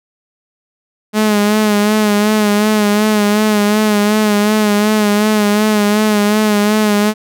sawtooth tone with vibrato, 210.4 Hz, G#3, 23 cents sharp, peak -6 dBFS, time 1.13-7.14 s, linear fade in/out 50 ms, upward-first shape sine, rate 2.7 Hz, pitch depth 44 cents each way, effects none

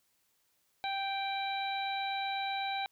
harmonic tone, 784 Hz, G5, in tune, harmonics 1 / 2 / 3 / 4 / 5, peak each -34 / -44 / -40 / -50 / -40 dBFS, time 0.84-2.86 s, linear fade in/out 0 ms, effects white hiss -74 dBFS RMS until 2.91 s

